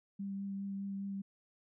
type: tone with vibrato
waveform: sine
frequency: 197.2 Hz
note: G3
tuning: 11 cents sharp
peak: -37 dBFS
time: 0.19-1.22 s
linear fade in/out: 10 ms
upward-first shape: triangle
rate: 4.9 Hz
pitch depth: 14 cents each way
effects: none